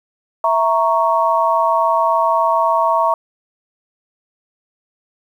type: chord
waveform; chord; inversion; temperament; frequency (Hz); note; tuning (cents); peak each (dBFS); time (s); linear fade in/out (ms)
sine; A# diminished; second; equal; 659.3 / 932.3 / 1108.7; E5 / A#5 / C#6; 0 / 0 / 0; -17 / -16 / -17; 0.44-3.14; 2
effects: 8-bit